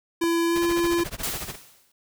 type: tone with pitch glide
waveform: square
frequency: 336.4 to 341.7 Hz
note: E4 to F4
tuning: +35 to -38 cents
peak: -21 dBFS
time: 0.21-1.04 s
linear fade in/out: 10 ms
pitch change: +27 cents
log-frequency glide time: 0.47-0.6 s
type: click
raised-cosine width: 1 ms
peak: -22 dBFS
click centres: 0.238 s
type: noise with tremolo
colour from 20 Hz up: pink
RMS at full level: -32 dBFS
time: 0.55-1.56 s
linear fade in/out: 10 ms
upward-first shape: sine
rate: 14 Hz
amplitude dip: 95%
type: noise with exponential decay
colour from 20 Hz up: white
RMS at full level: -26 dBFS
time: 1.23-1.92 s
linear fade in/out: 5 ms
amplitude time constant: 150 ms
effects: none